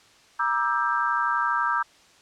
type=chord; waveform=sine; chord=E half-diminished seventh; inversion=second; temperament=just; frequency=949.3 / 1186.7 / 1318.5 / 1582.2 Hz; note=Bb5 / D6 / E6 / G6; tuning=+31 / +18 / 0 / +16 cents; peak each=-27 dBFS; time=0.39-1.83 s; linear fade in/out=10 ms; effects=white hiss -55 dBFS RMS until 2.21 s + low-pass 6000 Hz 12 dB/octave